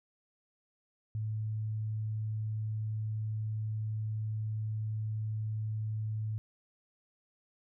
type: tone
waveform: sine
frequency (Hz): 108.5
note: A2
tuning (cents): -24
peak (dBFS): -32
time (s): 1.15-6.38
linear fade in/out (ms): 0
effects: none